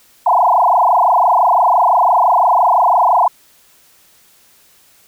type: tone with frequency modulation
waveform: sine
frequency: 852 Hz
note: G#5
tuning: 44 cents sharp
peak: -8 dBFS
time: 0.26-3.28 s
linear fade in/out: 5 ms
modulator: 25.9 Hz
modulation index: 6.5
effects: white hiss -50 dBFS RMS until 5.07 s